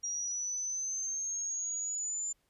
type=exponential sweep; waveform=sine; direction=up; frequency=5700 to 7150 Hz; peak=-33 dBFS; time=0.03-2.33 s; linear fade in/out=10 ms; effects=pink hiss -75 dBFS RMS until 2.49 s + resampled to 32000 Hz